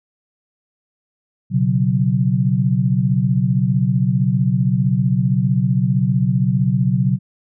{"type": "chord", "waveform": "sine", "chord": "B suspended second", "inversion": "none", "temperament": "just", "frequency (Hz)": [123.47, 138.9, 185.21], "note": ["B2", "C#3", "F#3"], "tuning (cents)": [0, 4, 2], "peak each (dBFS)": -18, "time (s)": [1.5, 7.19], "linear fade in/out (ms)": 50, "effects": []}